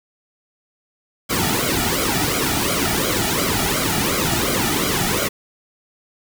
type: noise with flanger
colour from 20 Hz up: pink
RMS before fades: -20 dBFS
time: 1.29-5.29 s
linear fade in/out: 20 ms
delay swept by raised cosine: 1.1 to 1.94 ms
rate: 2.8 Hz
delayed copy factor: -0.8
effects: none